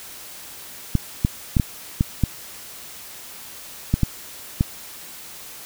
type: clicks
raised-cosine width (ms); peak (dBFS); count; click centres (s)
5; -4; 9; 0.953 / 1.249 / 1.568 / 1.598 / 2.009 / 2.237 / 3.94 / 4.033 / 4.609
effects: white hiss -39 dBFS RMS until 5.65 s